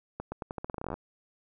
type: accelerating click train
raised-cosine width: 1 ms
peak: -21 dBFS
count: 17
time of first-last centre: 0.2-0.941 s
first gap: 120 ms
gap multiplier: 0.85
effects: none